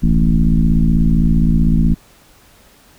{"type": "tone with frequency modulation", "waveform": "sine", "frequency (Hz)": 103.3, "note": "G#2", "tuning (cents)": -9, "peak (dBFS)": -9, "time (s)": [0.02, 1.95], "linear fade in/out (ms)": 20, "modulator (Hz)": 55.8, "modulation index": 2.5, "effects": ["pink hiss -48 dBFS RMS until 2.98 s"]}